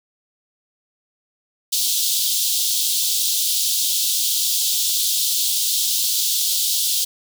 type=high-pass noise; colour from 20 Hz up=pink; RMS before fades=-20 dBFS; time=1.72-7.05 s; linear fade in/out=10 ms; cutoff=3300 Hz; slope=48 dB/octave; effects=none